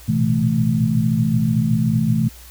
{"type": "tone cluster", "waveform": "sine", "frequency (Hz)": [114.9, 120.3, 128.2, 163.8, 217.6], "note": ["A#2", "B2", "C3", "E3", "A3"], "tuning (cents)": [-25, -45, -35, -11, -19], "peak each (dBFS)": [-25, -26, -21, -20, -19], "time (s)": [0.08, 2.29], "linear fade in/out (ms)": 10, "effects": ["added 60 Hz sine -41 dBFS peak until 2.5 s", "white hiss -44 dBFS RMS until 2.5 s"]}